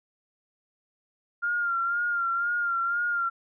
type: tone with vibrato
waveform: sine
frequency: 1396.9 Hz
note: F6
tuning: in tune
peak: -24 dBFS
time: 1.42-3.3 s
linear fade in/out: 20 ms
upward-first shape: sine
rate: 2 Hz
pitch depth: 42 cents each way
effects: none